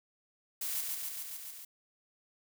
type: noise with echo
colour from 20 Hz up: blue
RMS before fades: -36 dBFS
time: 0.61-0.81 s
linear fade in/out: 5 ms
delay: 140 ms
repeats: 6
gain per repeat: -2 dB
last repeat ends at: 1.65 s
effects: none